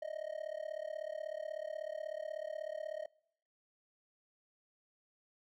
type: tone with amplitude modulation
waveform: triangle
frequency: 622.3 Hz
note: D#5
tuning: in tune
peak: -33 dBFS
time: 0.02-3.06 s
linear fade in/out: 5 ms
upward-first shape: sine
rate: 36.3 Hz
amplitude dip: 100%
effects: noise-tail reverb RT60 0.7 s tail -25 dB re dry